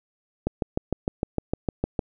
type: click train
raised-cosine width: 2 ms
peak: -10 dBFS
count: 11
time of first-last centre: 0.47-1.992 s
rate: 6.57 Hz
effects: none